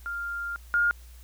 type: tone pair in turn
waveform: sine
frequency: 1398 / 1417.5 Hz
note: F6 / F6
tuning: +1 / +25 cents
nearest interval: unison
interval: 24 cents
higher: second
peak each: -30 / -20 dBFS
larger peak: second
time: 0.06-0.56 / 0.74-0.91 s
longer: first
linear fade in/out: 0 ms
effects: added 60 Hz sine -45 dBFS peak until 1.23 s + white hiss -57 dBFS RMS until 1.23 s